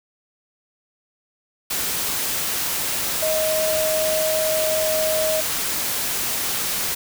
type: tone in noise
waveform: sine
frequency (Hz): 628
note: D#5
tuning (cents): +16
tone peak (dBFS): -20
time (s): 3.22-5.41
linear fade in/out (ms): 10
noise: white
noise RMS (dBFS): -24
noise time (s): 1.7-6.95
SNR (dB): +1
effects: none